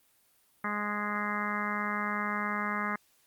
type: harmonic tone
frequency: 207.7 Hz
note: G#3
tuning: in tune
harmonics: 1 / 2 / 3 / 4 / 5 / 6 / 7 / 8 / 9 / 10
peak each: -36 / -45 / -44 / -42 / -38 / -35 / -42 / -38 / -41 / -39 dBFS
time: 0.64-2.96 s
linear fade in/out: 5 ms
effects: white hiss -67 dBFS RMS until 3.26 s + Opus 32 kbps